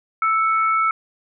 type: tone pair together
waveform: sine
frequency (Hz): 1318.5 / 2216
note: E6 / C#7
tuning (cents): 0 / -1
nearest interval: major sixth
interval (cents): 899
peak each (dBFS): -16 / -25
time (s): 0.22-0.91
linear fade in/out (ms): 2
effects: none